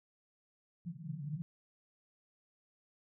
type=band-pass noise; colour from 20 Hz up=white; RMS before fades=-42 dBFS; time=0.85-1.42 s; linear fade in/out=0 ms; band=130 to 180 Hz; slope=96 dB/octave; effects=none